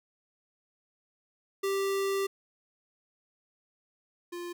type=tone pair in turn; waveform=square; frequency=392 / 349 Hz; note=G4 / F4; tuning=0 / -1 cents; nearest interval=major second; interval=201 cents; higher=first; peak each=-28 / -37 dBFS; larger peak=first; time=1.63-2.27 / 4.32-4.53 s; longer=first; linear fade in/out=10 ms; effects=none